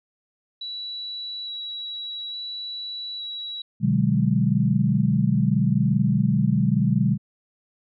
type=tone with vibrato; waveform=sine; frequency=3914 Hz; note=B7; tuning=16 cents flat; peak=-30 dBFS; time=0.61-3.62 s; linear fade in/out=5 ms; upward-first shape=square; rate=0.58 Hz; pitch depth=8 cents each way
type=chord; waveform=sine; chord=G# half-diminished seventh; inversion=first; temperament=just; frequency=124.59 / 149.51 / 186.89 / 207.7 Hz; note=B2 / D3 / F#3 / G#3; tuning=+16 / +31 / +18 / 0 cents; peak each=-23 dBFS; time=3.8-7.18 s; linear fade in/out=50 ms
effects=none